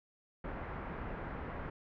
pink low-pass noise, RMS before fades -42 dBFS, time 0.44-1.7 s, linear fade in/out 5 ms, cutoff 1900 Hz, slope 24 dB/octave, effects none

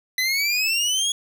25% pulse exponential sweep, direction up, 1993 to 3362 Hz, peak -16 dBFS, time 0.18-1.12 s, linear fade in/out 2 ms, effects none

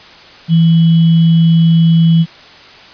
sine tone with sample-and-hold, 164.81 Hz, E3, in tune, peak -5 dBFS, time 0.48-2.26 s, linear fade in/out 50 ms, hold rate 3150 Hz, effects white hiss -37 dBFS RMS until 2.93 s + resampled to 11025 Hz

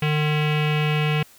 square tone with low-pass filter, 151.3 Hz, D#3, 48 cents flat, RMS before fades -21 dBFS, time 0.02-1.23 s, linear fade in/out 5 ms, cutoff 2700 Hz, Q 4.8, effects white hiss -51 dBFS RMS until 1.38 s

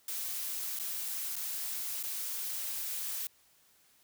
blue noise with dropouts, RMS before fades -37 dBFS, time 0.08-3.27 s, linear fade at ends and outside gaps 2 ms, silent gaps 0.79-0.796 / 1.357-1.364 / 2.029-2.036 s, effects white hiss -66 dBFS RMS until 4.03 s

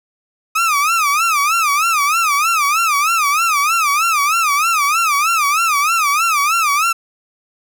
30% pulse tone with vibrato, 1244.5 Hz, D#6, in tune, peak -10 dBFS, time 0.55-6.93 s, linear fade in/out 10 ms, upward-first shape sine, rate 3.2 Hz, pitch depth 170 cents each way, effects none

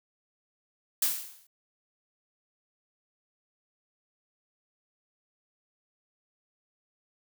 blue noise with exponential decay, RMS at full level -23 dBFS, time 1.02-1.47 s, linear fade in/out 5 ms, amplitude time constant 96 ms, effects none

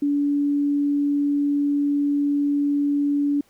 sine tone, 287.1 Hz, D4, 39 cents flat, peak -18 dBFS, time 0.02-3.41 s, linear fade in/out 5 ms, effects pink hiss -60 dBFS RMS until 3.49 s

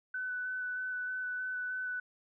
sine tone with vibrato, 1500 Hz, F#6, 23 cents sharp, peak -34 dBFS, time 0.14-2 s, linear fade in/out 5 ms, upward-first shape square, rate 3.2 Hz, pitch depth 10 cents each way, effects none

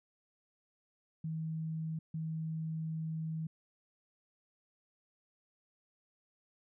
sine tone bursts at uneven times, 159.8 Hz, D#3, 47 cents sharp, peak -35 dBFS, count 2, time 1.24-1.99 / 2.14-3.47 s, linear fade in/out 5 ms, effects none

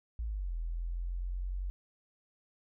sine linear two-way sweep, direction down then up, 58.27 to 41.34 to 46.53 Hz, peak -33 dBFS, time 0.19-1.7 s, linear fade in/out 0 ms, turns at 0.55 s, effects none

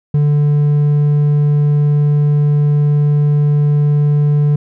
sine tone with hard clipping, 146.83 Hz, D3, in tune, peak -10 dBFS, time 0.14-4.56 s, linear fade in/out 5 ms, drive 3 dB, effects none

